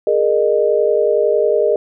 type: chord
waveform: sine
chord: Ab suspended second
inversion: none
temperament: equal with one note detuned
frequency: 415.3 / 466.2 / 612.3 Hz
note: Ab4 / Bb4 / Eb5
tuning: 0 / 0 / -28 cents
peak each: -16 dBFS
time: 0.07-1.76 s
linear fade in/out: 2 ms
effects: none